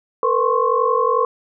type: tone cluster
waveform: sine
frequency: 455.4 / 498 / 1050 / 1101 Hz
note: A#4 / B4 / C6 / C#6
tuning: -40 / +14 / +6 / -12 cents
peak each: -20 dBFS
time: 0.23-1.25 s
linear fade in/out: 2 ms
effects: none